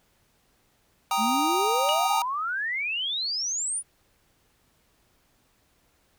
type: chord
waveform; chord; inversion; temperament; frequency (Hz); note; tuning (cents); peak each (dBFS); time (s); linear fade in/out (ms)
square; Eb major; first; equal; 784 / 932.3 / 1244.5; G5 / Bb5 / Eb6; 0 / 0 / 0; -28; 1.11-2.22; 2
type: exponential sweep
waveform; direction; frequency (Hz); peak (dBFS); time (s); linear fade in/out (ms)
sine; up; 205.9 to 9956; -26; 1.17-3.83; 50
type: tone with exponential decay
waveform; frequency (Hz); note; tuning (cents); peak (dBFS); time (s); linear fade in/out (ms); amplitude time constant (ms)
sine; 2873; F7; +48; -21; 1.89-2.05; 0; 34
effects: pink hiss -66 dBFS RMS until 6.18 s